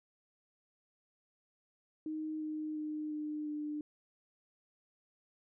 sine tone with pitch steps, 311.1 / 308.1 / 305 / 302.1 / 299.1 Hz, D#4 / D#4 / D#4 / D4 / D4, 0 / -17 / -34 / +49 / +32 cents, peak -36 dBFS, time 2.06-3.81 s, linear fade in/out 2 ms, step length 350 ms, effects none

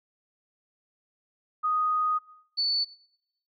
sine tone pair in turn, 1244.5 / 4475 Hz, D#6 / C#8, 0 / +16 cents, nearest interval octave + minor seventh, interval 2216 cents, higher second, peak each -23 / -23 dBFS, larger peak neither, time 1.63-2.19 / 2.57-2.85 s, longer first, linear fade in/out 20 ms, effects noise-tail reverb RT60 0.8 s tail -21 dB re dry

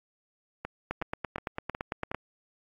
two click trains, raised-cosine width 0.5 ms, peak -16 / -19 dBFS, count 12 / 5, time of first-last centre 0.91-2.146 / 0.65-2.115 s, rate 8.9 / 2.73 Hz, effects AAC 48 kbps

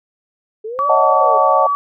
sine linear two-way sweep, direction up then down, 420 to 670 to 420 Hz, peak -23 dBFS, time 0.64-1.38 s, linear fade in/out 10 ms, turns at 0.99 s
sine tone, 1142 Hz, D6, 49 cents flat, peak -14 dBFS, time 0.79-1.75 s, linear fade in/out 0 ms
sine chord, D# half-diminished seventh, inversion third, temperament equal with one note detuned, 554.4 / 622.3 / 740 / 884.6 Hz, C#5 / D#5 / F#5 / A5, 0 / 0 / 0 / +9 cents, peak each -17 dBFS, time 0.89-1.67 s, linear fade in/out 5 ms
effects none

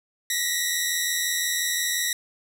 10% pulse tone pair together, 1881 / 1966.7 Hz, A#6 / B6, +15 / -8 cents, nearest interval minor second, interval 77 cents, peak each -17 dBFS, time 0.3-2.13 s, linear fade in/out 2 ms, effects none

